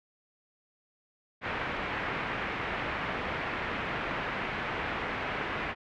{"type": "low-pass noise", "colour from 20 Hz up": "white", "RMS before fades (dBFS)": -34, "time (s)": [1.41, 5.75], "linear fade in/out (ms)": 50, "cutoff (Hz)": 2300, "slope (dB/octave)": 24, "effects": []}